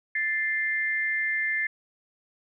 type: tone pair together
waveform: sine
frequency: 1760 / 2093 Hz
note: A6 / C7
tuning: 0 / 0 cents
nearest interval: minor third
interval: 300 cents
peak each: -27 dBFS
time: 0.15-1.67 s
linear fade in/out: 5 ms
effects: none